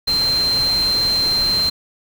sine tone in noise, 4138 Hz, C8, 20 cents flat, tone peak -15 dBFS, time 0.07-1.7 s, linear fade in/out 10 ms, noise pink, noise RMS -28 dBFS, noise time 0.07-1.7 s, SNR +10 dB, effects none

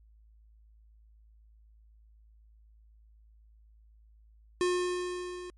square tone with level ramp, 358.9 Hz, F4, 47 cents sharp, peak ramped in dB -25 to -41 dBFS, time 4.61-5.5 s, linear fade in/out 0 ms, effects added 54 Hz sine -56 dBFS peak until 5.57 s + MP3 48 kbps

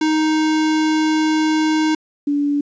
square / sine tone pair in turn, 311.9 / 288.1 Hz, D#4 / D4, +4 / -33 cents, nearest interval minor second, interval 137 cents, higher first, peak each -15 dBFS, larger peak neither, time 0.01-1.95 / 2.27-2.61 s, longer first, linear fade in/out 5 ms, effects resampled to 16000 Hz + 9-bit

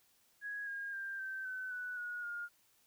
sine tone with pitch steps, 1661.2 / 1624.2 / 1588 / 1552.6 / 1518.1 / 1484.2 / 1451.2 / 1418.9 Hz, G#6 / G#6 / G6 / G6 / F#6 / F#6 / F#6 / F6, 0 / -39 / +22 / -17 / +44 / +5 / -34 / +27 cents, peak -39 dBFS, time 0.41-2.49 s, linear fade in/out 50 ms, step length 260 ms, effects white hiss -71 dBFS RMS until 2.86 s

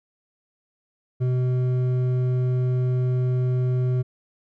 triangle tone with hard clipping, 126.4 Hz, B2, 41 cents sharp, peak -21 dBFS, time 1.2-4.03 s, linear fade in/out 20 ms, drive 11 dB, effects none

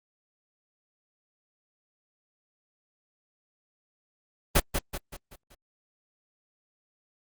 pink noise with echo, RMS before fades -19 dBFS, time 4.55-4.6 s, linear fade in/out 10 ms, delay 190 ms, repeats 5, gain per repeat -7 dB, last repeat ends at 5.55 s, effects Opus 32 kbps

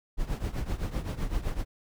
brown noise with tremolo, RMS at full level -27 dBFS, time 0.17-1.65 s, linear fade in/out 50 ms, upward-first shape triangle, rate 7.8 Hz, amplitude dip 85%, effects none

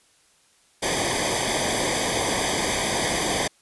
pink noise with comb filter, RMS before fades -24 dBFS, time 0.82-3.48 s, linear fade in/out 10 ms, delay 0.73 ms, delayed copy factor -0.85, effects white hiss -60 dBFS RMS until 3.61 s + resampled to 24000 Hz

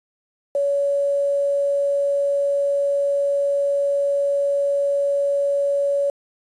sine tone with quantisation, 564 Hz, C#5, 30 cents sharp, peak -17 dBFS, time 0.55-6.1 s, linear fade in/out 2 ms, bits 7, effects resampled to 24000 Hz

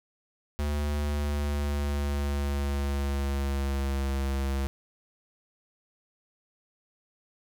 square tone with pitch glide, 73.42 to 68.11 Hz, D2 to C#2, 0 to -30 cents, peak -27 dBFS, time 0.59-4.67 s, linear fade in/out 0 ms, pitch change -130 cents, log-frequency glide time 1.01-4.12 s, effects 10-bit

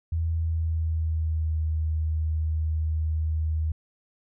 sine tone with pitch glide, 82 to 78.71 Hz, E2 to D#2, -9 to +21 cents, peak -23 dBFS, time 0.12-3.72 s, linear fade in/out 5 ms, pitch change -70 cents, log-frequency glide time 0.28-1.62 s, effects none

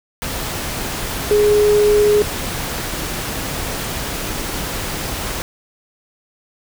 sine tone in noise, 417.2 Hz, G#4, 8 cents sharp, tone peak -10 dBFS, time 1.31-2.22 s, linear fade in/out 0 ms, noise pink, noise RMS -24 dBFS, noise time 0.22-5.42 s, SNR +11 dB, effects none

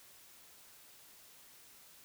silence, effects white hiss -59 dBFS RMS until 2.04 s

